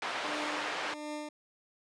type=band-pass noise; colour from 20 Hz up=pink; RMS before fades=-36 dBFS; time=0.02-0.94 s; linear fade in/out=2 ms; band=630 to 3100 Hz; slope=12 dB/octave
type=tone with tremolo; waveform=20% pulse; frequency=300 Hz; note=D4; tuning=37 cents sharp; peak=-31 dBFS; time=0.24-1.29 s; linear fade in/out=5 ms; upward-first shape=triangle; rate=1.4 Hz; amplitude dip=100%
effects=resampled to 22050 Hz